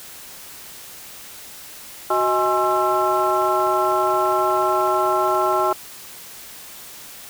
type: tone cluster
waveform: sine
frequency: 370.6 / 629 / 832 / 1063 / 1338 Hz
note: F#4 / D#5 / G#5 / C6 / E6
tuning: +3 / +19 / +3 / +27 / +25 cents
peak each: -22 dBFS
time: 2.1-5.73 s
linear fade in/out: 5 ms
effects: tanh soft clip ceiling -8 dBFS + white hiss -39 dBFS RMS until 7.29 s